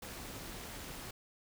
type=noise with amplitude modulation; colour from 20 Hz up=pink; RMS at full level=-43 dBFS; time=0.02-1.11 s; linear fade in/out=5 ms; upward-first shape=sine; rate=300 Hz; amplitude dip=65%; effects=none